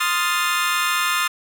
25% pulse chord, F dominant seventh, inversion second, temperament equal, 1046.5 / 1244.5 / 1396.9 / 1760 Hz, C6 / Eb6 / F6 / A6, 0 / 0 / 0 / 0 cents, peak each -22 / -19 / -21 / -21 dBFS, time 0-1.28 s, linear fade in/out 10 ms, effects none

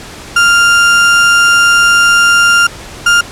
35% pulse tone pair in turn, 1396.9 / 1403.9 Hz, F6 / F6, 0 / +9 cents, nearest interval unison, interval 9 cents, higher second, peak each -3 dBFS, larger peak neither, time 0.36-2.67 / 3.06-3.21 s, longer first, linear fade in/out 5 ms, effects pink hiss -29 dBFS RMS until 3.31 s + low-pass 9000 Hz 12 dB/octave

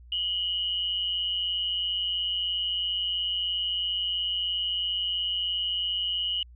sine tone pair together, 2901 / 3084 Hz, F#7 / G7, -35 / -29 cents, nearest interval minor second, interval 106 cents, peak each -27 / -32 dBFS, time 0.12-6.43 s, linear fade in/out 2 ms, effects added 60 Hz sine -47 dBFS peak until 6.55 s

